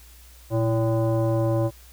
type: tone with frequency modulation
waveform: sine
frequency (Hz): 117.3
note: A#2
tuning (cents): +11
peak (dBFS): -19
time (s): 0.5-1.71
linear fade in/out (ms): 50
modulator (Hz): 450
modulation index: 1.1
effects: added 60 Hz sine -47 dBFS peak until 1.92 s + white hiss -52 dBFS RMS until 1.92 s